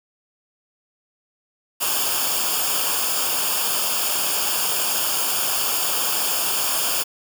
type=noise with comb filter; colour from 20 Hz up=white; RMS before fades=-22 dBFS; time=1.8-7.04 s; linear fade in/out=20 ms; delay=0.5 ms; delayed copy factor=-0.75; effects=none